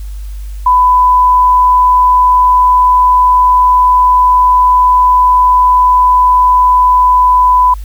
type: tone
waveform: sine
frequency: 999 Hz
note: B5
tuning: 20 cents sharp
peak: -4 dBFS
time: 0.66-7.74 s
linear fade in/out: 5 ms
effects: added 50 Hz sine -20 dBFS peak until 7.84 s + white hiss -43 dBFS RMS until 7.84 s